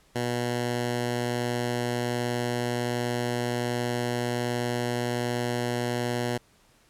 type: tone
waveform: 10% pulse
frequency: 121.3 Hz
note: B2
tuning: 31 cents flat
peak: -18 dBFS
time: 0.15-6.38 s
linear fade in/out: 10 ms
effects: pink hiss -61 dBFS RMS until 6.89 s + low-pass 12000 Hz 12 dB/octave